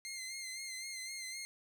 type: tone with vibrato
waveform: 15% pulse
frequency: 2096 Hz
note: C7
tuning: 2 cents sharp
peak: -35 dBFS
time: 0.05-1.45 s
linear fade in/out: 0 ms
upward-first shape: sine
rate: 3.9 Hz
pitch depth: 43 cents each way
effects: none